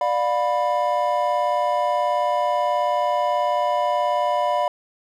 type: chord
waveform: triangle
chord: B diminished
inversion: first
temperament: just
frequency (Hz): 592.7 / 711.2 / 987.8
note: D5 / F5 / B5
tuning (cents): +16 / +31 / 0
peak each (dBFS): -21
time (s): 0.01-4.68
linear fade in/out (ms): 2
effects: none